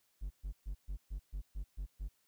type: tone bursts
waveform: triangle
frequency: 47.67 Hz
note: G1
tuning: 48 cents flat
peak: -35 dBFS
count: 9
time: 0.21-2.087 s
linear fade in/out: 20 ms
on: 93 ms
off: 130 ms
effects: white hiss -75 dBFS RMS until 2.27 s